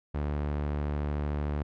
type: tone with low-pass filter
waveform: sawtooth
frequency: 73.42 Hz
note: D2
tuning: in tune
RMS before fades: -31 dBFS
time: 0.14-1.63 s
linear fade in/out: 10 ms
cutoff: 1900 Hz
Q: 0.53
effects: none